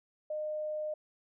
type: tone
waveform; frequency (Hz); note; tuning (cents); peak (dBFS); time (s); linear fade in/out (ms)
sine; 611; D#5; -32; -33; 0.3-0.94; 5
effects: none